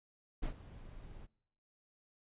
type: noise with ADSR envelope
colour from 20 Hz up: brown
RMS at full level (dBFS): -35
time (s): 0.42-1.27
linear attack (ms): 16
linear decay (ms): 97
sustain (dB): -16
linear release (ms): 25
effects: noise-tail reverb RT60 0.7 s tail -23 dB re dry + resampled to 8000 Hz